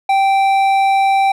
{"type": "tone with hard clipping", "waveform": "triangle", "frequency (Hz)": 781, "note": "G5", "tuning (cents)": -7, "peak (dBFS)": -12, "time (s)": [0.09, 1.32], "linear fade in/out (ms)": 5, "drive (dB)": 12, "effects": []}